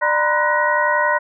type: tone cluster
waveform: sine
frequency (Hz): 597 / 950 / 1021 / 1481 / 1899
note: D5 / A#5 / C6 / F#6 / A#6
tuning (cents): +28 / +33 / -43 / +1 / +32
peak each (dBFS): -21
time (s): 0.01-1.19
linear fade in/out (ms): 20
effects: none